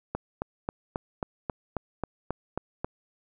click train, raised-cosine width 1 ms, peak -15 dBFS, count 11, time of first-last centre 0.15-2.845 s, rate 3.71 Hz, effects none

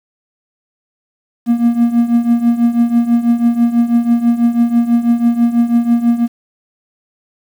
triangle tone with tremolo, 235.8 Hz, A#3, 20 cents sharp, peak -3 dBFS, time 1.46-6.28 s, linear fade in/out 50 ms, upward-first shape triangle, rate 6.1 Hz, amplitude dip 85%, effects tanh soft clip ceiling 0 dBFS + 7-bit

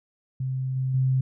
sine tone with level steps, 130.81 Hz, C3, in tune, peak -25 / -23 / -19 dBFS, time 0.4-1.21 s, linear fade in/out 5 ms, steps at 0.76 / 0.94 s, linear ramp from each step 5 ms, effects none

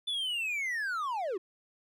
triangle linear sweep, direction down, 3520 to 337.8 Hz, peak -29 dBFS, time 0.07-1.38 s, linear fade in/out 10 ms, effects none

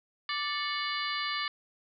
harmonic tone with a mistuned harmonic, 587.3 Hz, D5, in tune, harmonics 2 / 3 / 4 / 5 / 6 / 7 / 8, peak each -35 / -37 / -38 / -39 / -40 / -40 / -41 dBFS, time 0.29-1.48 s, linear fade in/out 2 ms, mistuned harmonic 4, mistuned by -110 cents, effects none

